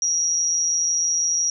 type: tone with amplitude modulation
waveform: sine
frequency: 5710 Hz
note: F8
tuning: 37 cents sharp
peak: -15 dBFS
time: 0.02-1.5 s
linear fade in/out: 2 ms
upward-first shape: sine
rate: 166 Hz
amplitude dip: 75%
effects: none